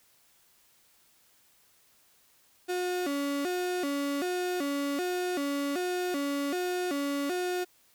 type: tone with vibrato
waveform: 35% pulse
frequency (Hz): 319.3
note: D#4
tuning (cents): +45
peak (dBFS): -27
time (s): 2.68-7.65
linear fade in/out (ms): 20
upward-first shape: square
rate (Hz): 1.3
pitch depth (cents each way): 210
effects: white hiss -64 dBFS RMS until 7.94 s